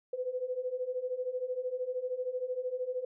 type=beating tone pair; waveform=sine; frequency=496.3 / 509.3 Hz; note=B4 / C5; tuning=+8 / -47 cents; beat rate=13 Hz; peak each=-37 / -34 dBFS; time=0.13-3.05 s; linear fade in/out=5 ms; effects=none